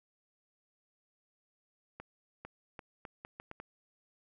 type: accelerating click train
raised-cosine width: 0.5 ms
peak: -29 dBFS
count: 8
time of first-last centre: 2-3.6 s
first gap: 450 ms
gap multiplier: 0.76
effects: none